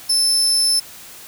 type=tone; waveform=30% pulse; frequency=5274 Hz; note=E8; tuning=in tune; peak=-10 dBFS; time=0.09-0.8 s; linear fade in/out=10 ms; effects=white hiss -39 dBFS RMS until 1.27 s